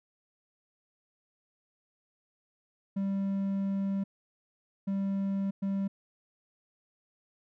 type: tone bursts at uneven times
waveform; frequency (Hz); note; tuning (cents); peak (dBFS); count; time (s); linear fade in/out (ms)
triangle; 196; G3; 0; -26; 3; 2.96-4.04 / 4.87-5.51 / 5.62-5.88; 10
effects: none